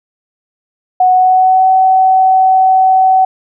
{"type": "tone with pitch glide", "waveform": "sine", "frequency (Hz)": [738, 755.7], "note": ["F#5", "F#5"], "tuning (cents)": [-5, 36], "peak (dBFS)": -5, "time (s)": [1, 3.25], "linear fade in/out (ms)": 5, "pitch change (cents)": 41, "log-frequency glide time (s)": [1.11, 1.68], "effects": []}